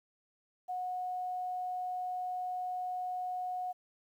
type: tone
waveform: sine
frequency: 730 Hz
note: F#5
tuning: 24 cents flat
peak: -34 dBFS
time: 0.68-3.73 s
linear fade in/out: 20 ms
effects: 11-bit